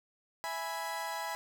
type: chord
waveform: 30% pulse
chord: E major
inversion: none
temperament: equal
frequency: 659.3 / 830.6 / 987.8 Hz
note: E5 / G#5 / B5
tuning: 0 / 0 / 0 cents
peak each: -40 / -37 / -36 dBFS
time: 0.44-1.35 s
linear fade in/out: 0 ms
effects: none